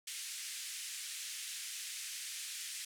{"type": "band-pass noise", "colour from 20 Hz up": "white", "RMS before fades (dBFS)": -44, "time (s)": [0.07, 2.85], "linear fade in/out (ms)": 5, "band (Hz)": [1900, 10000], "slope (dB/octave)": 24, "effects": []}